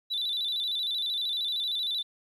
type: tone with vibrato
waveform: sine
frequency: 3729 Hz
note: A#7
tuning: in tune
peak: -26 dBFS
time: 0.1-2.03 s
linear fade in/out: 20 ms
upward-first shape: square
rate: 13 Hz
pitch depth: 87 cents each way
effects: tanh soft clip ceiling -25 dBFS + 11-bit